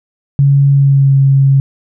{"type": "tone with pitch glide", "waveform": "sine", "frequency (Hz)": [139.7, 136.67], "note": ["C#3", "C#3"], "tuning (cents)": [14, -24], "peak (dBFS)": -5, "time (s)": [0.39, 1.6], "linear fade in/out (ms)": 0, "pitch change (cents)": -38, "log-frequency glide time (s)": [0.71, 1.15], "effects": []}